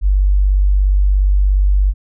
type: tone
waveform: sine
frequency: 48.53 Hz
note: G1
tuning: 17 cents flat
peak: -9 dBFS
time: 0.01-1.94 s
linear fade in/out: 50 ms
effects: none